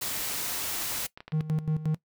white noise, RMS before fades -32 dBFS, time 0.01-1.07 s, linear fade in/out 10 ms
clicks, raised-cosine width 0.3 ms, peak -26 dBFS, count 8, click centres 0.821 / 0.921 / 0.962 / 1.175 / 1.205 / 1.28 / 1.321 / 1.407 s
triangle tone with tremolo, 155.56 Hz, D#3, in tune, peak -21 dBFS, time 1.32-1.96 s, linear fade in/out 20 ms, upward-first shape square, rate 5.6 Hz, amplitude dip 75%
effects noise-tail reverb RT60 0.1 s tail -19 dB re dry

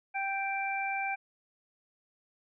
harmonic tone, 784 Hz, G5, in tune, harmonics 1 / 2 / 3, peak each -33 / -39 / -34 dBFS, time 0.14-1.16 s, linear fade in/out 20 ms, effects none

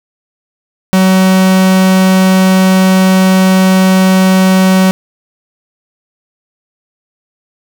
45% pulse tone, 188 Hz, F#3, 28 cents sharp, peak -5 dBFS, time 0.93-4.91 s, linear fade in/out 0 ms, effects none

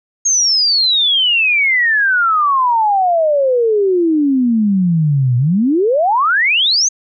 sine exponential two-way sweep, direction down then up, 6560 to 119.2 to 6560 Hz, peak -10 dBFS, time 0.25-6.89 s, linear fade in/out 10 ms, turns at 5.37 s, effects none

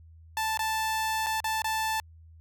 sawtooth tone with dropouts, 880 Hz, A5, in tune, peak -23 dBFS, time 0.37-2 s, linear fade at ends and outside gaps 1 ms, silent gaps 0.574-0.592 / 1.263-1.267 / 1.403-1.443 / 1.62-1.644 s, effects added 81 Hz sine -49 dBFS peak until 2.4 s

